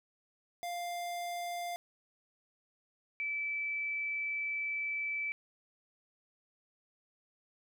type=tone pair in turn; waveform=square / sine; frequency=698.5 / 2313 Hz; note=F5 / D7; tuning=0 / -27 cents; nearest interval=octave + major sixth; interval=2073 cents; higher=second; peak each=-37 / -33 dBFS; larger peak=second; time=0.63-1.76 / 3.2-5.32 s; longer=second; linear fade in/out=0 ms; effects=none